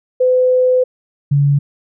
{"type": "tone pair in turn", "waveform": "sine", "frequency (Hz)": [507, 142.27], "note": ["B4", "C#3"], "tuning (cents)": [45, 45], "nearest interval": "octave + minor seventh", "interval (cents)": 2200, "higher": "first", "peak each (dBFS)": -9, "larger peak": "neither", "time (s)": [[0.2, 0.84], [1.31, 1.59]], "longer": "first", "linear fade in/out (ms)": 10, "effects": []}